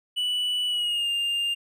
triangle tone with pitch glide, 2960 to 2804 Hz, F#7 to F7, 0 to +6 cents, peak -22 dBFS, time 0.16-1.55 s, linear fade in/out 20 ms, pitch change -94 cents, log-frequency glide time 0.67-1.09 s, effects none

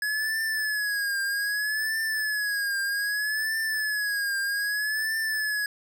square tone with vibrato, 1688 Hz, G#6, 28 cents sharp, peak -26 dBFS, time 0.02-5.66 s, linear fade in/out 2 ms, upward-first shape triangle, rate 0.63 Hz, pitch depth 98 cents each way, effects none

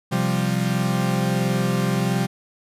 40% pulse chord, C suspended fourth, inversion none, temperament equal, 130.81 / 174.61 / 196 Hz, C3 / F3 / G3, 0 / 0 / 0 cents, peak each -23 dBFS, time 0.11-2.27 s, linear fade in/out 20 ms, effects resampled to 32000 Hz

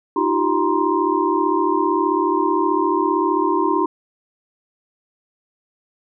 sine tone cluster, 310 / 345.2 / 383.5 / 944 / 1043 Hz, D#4 / F4 / G4 / A#5 / C6, -6 / -20 / -38 / +22 / -6 cents, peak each -22 dBFS, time 0.16-3.86 s, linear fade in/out 5 ms, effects none

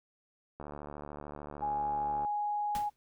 click train, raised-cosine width 1 ms, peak -29 dBFS, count 122, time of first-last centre 0.6-2.249 s, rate 73.4 Hz
sine tone, 831 Hz, G#5, 1 cent sharp, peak -30 dBFS, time 1.61-2.9 s, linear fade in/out 20 ms
pink noise with exponential decay, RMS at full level -39 dBFS, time 2.75-2.96 s, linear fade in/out 0 ms, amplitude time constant 44 ms
effects none

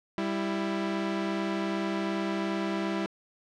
sawtooth tone pair together, 196.99 / 331.3 Hz, G3 / E4, +9 / +9 cents, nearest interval major sixth, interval 900 cents, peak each -27 dBFS, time 0.18-3.06 s, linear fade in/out 0 ms, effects low-pass 4000 Hz 12 dB/octave

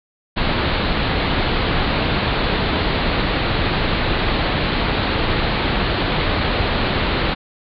pink low-pass noise, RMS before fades -19 dBFS, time 0.36-7.35 s, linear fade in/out 20 ms, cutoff 4400 Hz, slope 96 dB/octave, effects none

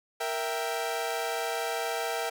sawtooth chord, E diminished, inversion second, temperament equal, 466.2 / 659.3 / 784 Hz, Bb4 / E5 / G5, 0 / 0 / 0 cents, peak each -30 dBFS, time 0.2-2.3 s, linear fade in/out 10 ms, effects none

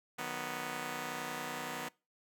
5% pulse chord, B major, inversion first, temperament just, 154.34 / 185.21 / 246.9 Hz, D#3 / F#3 / B3, -14 / +2 / 0 cents, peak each -33 / -35 / -29 dBFS, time 0.18-1.89 s, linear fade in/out 10 ms, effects noise-tail reverb RT60 0.3 s tail -24 dB re dry

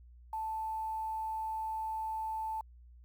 sine tone with quantisation, 880 Hz, A5, in tune, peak -34 dBFS, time 0.33-2.61 s, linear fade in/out 2 ms, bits 10, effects added 60 Hz sine -53 dBFS peak until 3.04 s

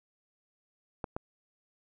clicks, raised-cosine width 1 ms, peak -20 dBFS, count 2, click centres 1.042 / 1.165 s, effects none

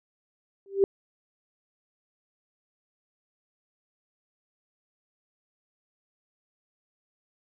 sine tone with exponential growth, 393 Hz, G4, 4 cents sharp, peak -13 dBFS, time 0.66-0.84 s, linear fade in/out 1 ms, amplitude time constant 38 ms, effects none

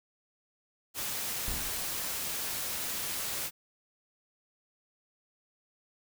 white noise, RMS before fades -35 dBFS, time 0.94-3.51 s, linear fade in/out 50 ms
brown noise with exponential decay, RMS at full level -34 dBFS, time 1.48-2.08 s, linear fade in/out 2 ms, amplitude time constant 130 ms
effects none

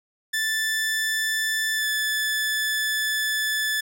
sawtooth tone with pitch glide, 1760 to 1737.8 Hz, A6 to A6, 0 to -22 cents, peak -19 dBFS, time 0.33-3.81 s, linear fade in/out 10 ms, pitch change -22 cents, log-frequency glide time 1.75-1.86 s, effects none

